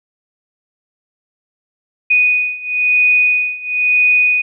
sine beating tone pair, 2481 / 2482 Hz, D#7 / D#7, -6 / -5 cents, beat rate 1 Hz, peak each -15 / -13 dBFS, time 2.1-4.42 s, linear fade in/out 10 ms, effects none

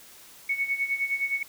sine tone with tremolo, 2217 Hz, C#7, in tune, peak -22 dBFS, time 0.49-1.43 s, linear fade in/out 5 ms, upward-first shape sine, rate 9.7 Hz, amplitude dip 75%, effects white hiss -50 dBFS RMS until 1.48 s

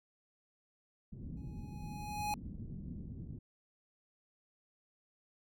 white low-pass noise, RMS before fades -45 dBFS, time 1.12-3.39 s, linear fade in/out 10 ms, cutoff 220 Hz, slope 24 dB/octave
square tone with exponential growth, 835 Hz, G#5, 9 cents sharp, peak -33 dBFS, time 1.37-2.34 s, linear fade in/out 1 ms, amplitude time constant 210 ms
effects none

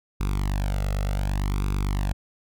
sawtooth tone with flanger, 48.88 Hz, G1, 4 cents flat, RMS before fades -25 dBFS, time 0.2-2.13 s, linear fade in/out 10 ms, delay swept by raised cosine 0.81 to 1.52 ms, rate 0.67 Hz, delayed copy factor +1, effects none

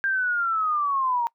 sine linear sweep, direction down, 1600 to 924 Hz, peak -21 dBFS, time 0.04-1.27 s, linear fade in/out 0 ms, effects noise-tail reverb RT60 0.1 s tail -23 dB re dry

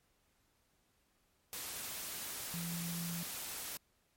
sine tone in noise, 170.1 Hz, F3, 45 cents flat, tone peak -39 dBFS, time 2.54-3.23 s, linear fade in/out 0 ms, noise white, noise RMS -43 dBFS, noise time 1.53-3.77 s, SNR +1 dB, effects pink hiss -75 dBFS RMS until 4.16 s + MP3 64 kbps

